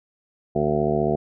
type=harmonic tone; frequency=75 Hz; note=D2; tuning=37 cents sharp; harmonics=1 / 2 / 3 / 4 / 5 / 6 / 7 / 8 / 9 / 10; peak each=-36 / -27 / -27 / -34 / -24 / -27 / -35 / -35 / -25 / -34 dBFS; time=0.55-1.16 s; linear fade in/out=10 ms; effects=none